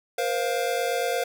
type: chord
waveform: square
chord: Bb suspended second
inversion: none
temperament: equal with one note detuned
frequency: 474.6 / 523.3 / 698.5 Hz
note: Bb4 / C5 / F5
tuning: +31 / 0 / 0 cents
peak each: -29 dBFS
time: 0.18-1.24 s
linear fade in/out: 5 ms
effects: none